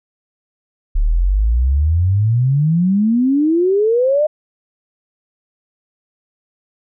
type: exponential sweep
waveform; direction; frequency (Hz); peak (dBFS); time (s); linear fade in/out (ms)
sine; up; 35 to 622.3; -11; 0.95-4.27; 10
effects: none